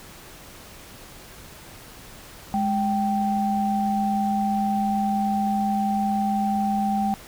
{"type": "tone pair together", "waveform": "sine", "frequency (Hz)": [207.7, 780.3], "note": ["G#3", "G5"], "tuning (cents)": [0, -8], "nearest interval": "octave + major seventh", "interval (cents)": 2292, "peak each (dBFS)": -23, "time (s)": [2.54, 7.14], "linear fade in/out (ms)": 0, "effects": ["pink hiss -44 dBFS RMS until 7.27 s"]}